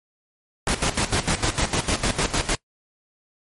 pink noise with tremolo, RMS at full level -21 dBFS, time 0.67-2.55 s, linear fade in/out 2 ms, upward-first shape square, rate 6.6 Hz, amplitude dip 75%, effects noise-tail reverb RT60 0.1 s tail -22 dB re dry + MP3 48 kbps

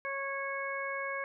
harmonic tone, 550 Hz, C#5, 14 cents flat, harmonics 1 / 2 / 3 / 4, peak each -39 / -39 / -39 / -39 dBFS, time 0.05-1.24 s, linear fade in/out 0 ms, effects none

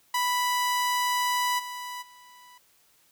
sawtooth tone with level steps, 987.8 Hz, B5, in tune, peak -20 / -31 / -46 dBFS, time 0.14-2.58 s, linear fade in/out 5 ms, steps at 1.58 / 2.01 s, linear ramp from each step 20 ms, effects white hiss -63 dBFS RMS until 3.11 s

